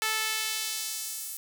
sawtooth tone with high-pass filter sweep, 437.4 Hz, A4, 10 cents flat, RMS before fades -32 dBFS, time 0.02-1.37 s, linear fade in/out 0 ms, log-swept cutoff 1500 to 10000 Hz, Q 0.82, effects none

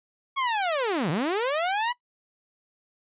sawtooth linear two-way sweep, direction down then up, 1118 to 138.59 to 995 Hz, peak -20 dBFS, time 0.36-1.93 s, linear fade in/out 20 ms, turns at 1.1 s, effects noise-tail reverb RT60 0.1 s tail -20 dB re dry + resampled to 8000 Hz

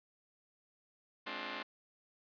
5% pulse chord, D half-diminished seventh, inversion second, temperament just, 211.4 / 264.3 / 293.7 / 352.4 Hz, Ab3 / C4 / D4 / F4, +31 / +18 / 0 / +16 cents, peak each -36 / -35 / -34 / -37 dBFS, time 1.26-1.63 s, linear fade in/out 10 ms, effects resampled to 11025 Hz

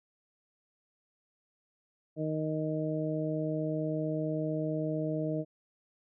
harmonic tone, 155.56 Hz, D#3, in tune, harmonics 1 / 2 / 3 / 4, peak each -34 / -34 / -38 / -36 dBFS, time 2.16-5.45 s, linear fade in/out 50 ms, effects none

